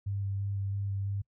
sine tone with vibrato, 99.1 Hz, G2, 19 cents sharp, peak -30 dBFS, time 0.06-1.22 s, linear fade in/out 10 ms, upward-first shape square, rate 3 Hz, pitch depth 11 cents each way, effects noise-tail reverb RT60 0.1 s tail -25 dB re dry

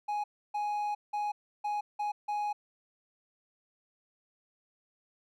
triangle tone bursts at uneven times, 832 Hz, G#5, 3 cents sharp, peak -28 dBFS, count 6, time 0.08-0.24 / 0.54-0.95 / 1.13-1.32 / 1.64-1.81 / 1.99-2.12 / 2.28-2.53 s, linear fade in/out 10 ms, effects none

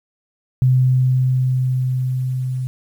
sine tone with level ramp, 128.5 Hz, C3, 31 cents flat, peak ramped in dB -10 to -20 dBFS, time 0.62-2.67 s, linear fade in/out 0 ms, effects 8-bit

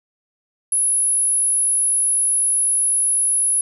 sine tone, 10548 Hz, E9, in tune, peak -15 dBFS, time 0.72-3.61 s, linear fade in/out 2 ms, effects none

